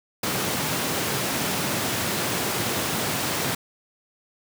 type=high-pass noise; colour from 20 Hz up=pink; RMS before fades=-26 dBFS; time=0.23-3.55 s; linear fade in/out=5 ms; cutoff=110 Hz; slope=24 dB/octave; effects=none